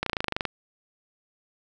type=slowing click train; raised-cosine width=0.3 ms; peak=-10 dBFS; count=12; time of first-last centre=0.03-0.453 s; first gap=33 ms; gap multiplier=1.03; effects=none